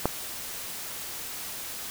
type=click; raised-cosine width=1 ms; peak=-8 dBFS; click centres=0.056 s; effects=white hiss -37 dBFS RMS until 1.9 s